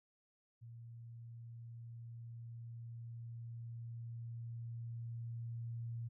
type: tone with level ramp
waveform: sine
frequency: 116.54 Hz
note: A#2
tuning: in tune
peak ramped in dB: -50 to -40 dBFS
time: 0.61-6.09 s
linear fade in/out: 20 ms
effects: none